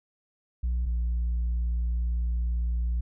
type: tone pair in turn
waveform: sine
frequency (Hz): 60.5 / 58.88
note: B1 / A#1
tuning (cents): -35 / +18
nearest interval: unison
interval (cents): 47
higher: first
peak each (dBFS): -22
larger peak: neither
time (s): 0.63-0.86 / 0.86-3.01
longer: second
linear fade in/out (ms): 10
effects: tanh soft clip ceiling -23 dBFS